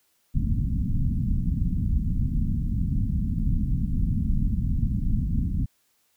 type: low-pass noise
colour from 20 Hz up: pink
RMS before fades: -24 dBFS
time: 0.34-5.66 s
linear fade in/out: 20 ms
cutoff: 240 Hz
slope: 48 dB/octave
effects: white hiss -68 dBFS RMS until 6.16 s